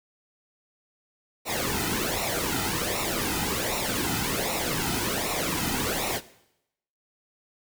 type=noise with flanger; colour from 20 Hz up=pink; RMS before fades=-28 dBFS; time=1.45-6.21 s; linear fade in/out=50 ms; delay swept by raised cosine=0.62 to 1.82 ms; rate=1.3 Hz; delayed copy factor=-0.7; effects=noise-tail reverb RT60 0.8 s tail -17 dB re dry